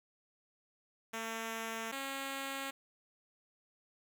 5% pulse tone pair in turn, 225.4 / 272.4 Hz, A3 / C#4, +42 / -30 cents, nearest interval minor third, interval 328 cents, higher second, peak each -27 dBFS, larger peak neither, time 1.13-1.92 / 1.92-2.71 s, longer neither, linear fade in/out 10 ms, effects none

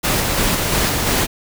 pink noise with tremolo, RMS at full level -17 dBFS, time 0.03-1.27 s, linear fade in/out 20 ms, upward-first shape square, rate 2.9 Hz, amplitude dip 25%, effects none

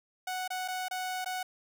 sawtooth tone with dropouts, 740 Hz, F#5, in tune, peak -29 dBFS, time 0.27-1.43 s, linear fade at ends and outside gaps 5 ms, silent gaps 0.478-0.503 / 0.679-0.683 / 0.884-0.91 / 1.246-1.259 s, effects none

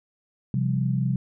sine chord, C suspended fourth, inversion none, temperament equal with one note detuned, 130.81 / 171.22 / 196 Hz, C3 / F3 / G3, 0 / -34 / 0 cents, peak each -23 / -28 / -28 dBFS, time 0.54-1.16 s, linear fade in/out 2 ms, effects none

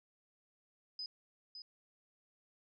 sine tone with echo, 5010 Hz, D#8, 11 cents sharp, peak -40 dBFS, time 0.99-1.06 s, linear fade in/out 2 ms, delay 560 ms, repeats 1, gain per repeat -7 dB, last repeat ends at 1.62 s, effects none

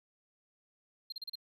triangle tone bursts, 4186 Hz, C8, in tune, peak -37 dBFS, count 5, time 1.1-1.355 s, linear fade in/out 5 ms, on 23 ms, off 35 ms, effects none

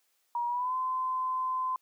sine tone with pitch glide, 954 to 1028.4 Hz, A#5 to C6, +40 to -30 cents, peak -28 dBFS, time 0.35-1.76 s, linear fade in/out 2 ms, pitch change +130 cents, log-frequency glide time 0.47-0.75 s, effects white hiss -73 dBFS RMS until 1.81 s + high-pass 400 Hz 12 dB/octave

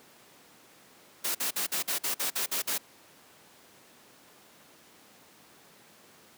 white noise bursts, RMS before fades -30 dBFS, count 10, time 1.24-2.781 s, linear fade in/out 10 ms, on 110 ms, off 49 ms, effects pink hiss -56 dBFS RMS until 6.37 s + high-pass 200 Hz 12 dB/octave

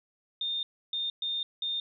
sine tone bursts at uneven times, 3637 Hz, A#7, 43 cents flat, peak -29 dBFS, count 4, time 0.41-0.63 / 0.93-1.1 / 1.22-1.43 / 1.62-1.8 s, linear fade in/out 2 ms, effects none

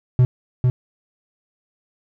triangle tone with echo, 125.4 Hz, B2, 27 cents sharp, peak -8 dBFS, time 0.19-0.25 s, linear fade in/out 0 ms, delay 450 ms, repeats 1, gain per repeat -3 dB, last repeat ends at 0.7 s, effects none

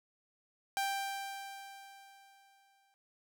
sawtooth tone with exponential decay, 787 Hz, G5, 7 cents sharp, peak -27 dBFS, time 0.77-2.94 s, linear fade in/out 0 ms, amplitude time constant 470 ms, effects none

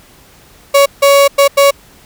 35% pulse tone bursts at uneven times, 560 Hz, C#5, 18 cents sharp, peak -3 dBFS, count 4, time 0.74-0.86 / 1.02-1.28 / 1.38-1.48 / 1.57-1.71 s, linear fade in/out 10 ms, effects pink hiss -43 dBFS RMS until 2.05 s

